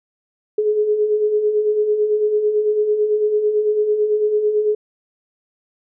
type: beating tone pair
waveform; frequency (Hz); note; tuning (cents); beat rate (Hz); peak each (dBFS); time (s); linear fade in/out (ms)
sine; 415.3 / 424.3; G#4 / G#4; 0 / +37; 9; -24 / -15; 0.58-4.75; 5
effects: none